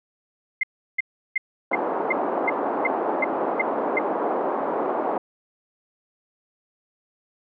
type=tone bursts; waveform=sine; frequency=2093 Hz; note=C7; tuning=in tune; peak=-18 dBFS; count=10; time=0.61-3.99 s; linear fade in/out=5 ms; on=23 ms; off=350 ms
type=band-pass noise; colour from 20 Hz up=white; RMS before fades=-25 dBFS; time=1.71-5.18 s; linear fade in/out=5 ms; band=270 to 940 Hz; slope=24 dB/octave
effects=none